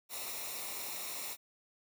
white noise with comb filter, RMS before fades -41 dBFS, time 0.09-1.37 s, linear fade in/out 50 ms, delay 0.63 ms, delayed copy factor -0.65, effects none

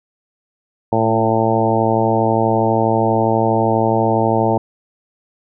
harmonic tone with a mistuned harmonic, 112.3 Hz, A2, 36 cents sharp, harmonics 1 / 2 / 3 / 4 / 5 / 6 / 7 / 8, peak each -21 / -21 / -21 / -21 / -21 / -21 / -21 / -21 dBFS, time 0.92-4.58 s, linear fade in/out 5 ms, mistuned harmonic 2, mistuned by -16 cents, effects none

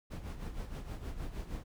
brown noise with tremolo, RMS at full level -38 dBFS, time 0.1-1.64 s, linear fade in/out 20 ms, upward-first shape sine, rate 6.4 Hz, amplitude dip 65%, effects none

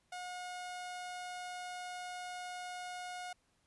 sawtooth tone, 722 Hz, F#5, 43 cents flat, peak -38 dBFS, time 0.12-3.33 s, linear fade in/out 5 ms, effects pink hiss -75 dBFS RMS until 3.66 s + resampled to 24000 Hz

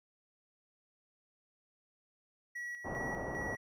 triangle tone with tremolo, 1928 Hz, B6, 42 cents flat, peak -37 dBFS, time 2.55-3.57 s, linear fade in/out 10 ms, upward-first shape square, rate 2.5 Hz, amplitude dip 50%
white low-pass noise, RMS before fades -40 dBFS, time 2.84-3.56 s, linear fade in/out 20 ms, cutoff 870 Hz, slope 24 dB/octave
effects none

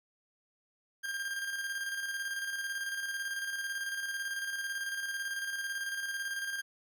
40% pulse tone with tremolo, 1600 Hz, G6, 35 cents sharp, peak -32 dBFS, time 1.03-6.62 s, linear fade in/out 20 ms, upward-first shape square, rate 18 Hz, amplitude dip 40%, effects none

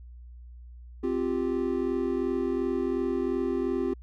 triangle chord, C suspended fourth, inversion none, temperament equal, 261.6 / 349.2 / 392 Hz, C4 / F4 / G4, 0 / 0 / 0 cents, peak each -28 dBFS, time 1.03-3.94 s, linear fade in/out 10 ms, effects added 60 Hz sine -43 dBFS peak until 4.02 s

